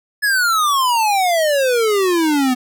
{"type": "exponential sweep", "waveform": "square", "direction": "down", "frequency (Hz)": [1724, 247.3], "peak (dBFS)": -14, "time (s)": [0.22, 2.55], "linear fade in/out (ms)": 20, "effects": []}